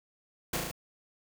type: noise with echo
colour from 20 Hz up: pink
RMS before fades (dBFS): -31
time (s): 0.53-0.57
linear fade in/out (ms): 5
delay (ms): 36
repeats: 4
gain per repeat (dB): -2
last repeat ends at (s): 0.714
effects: none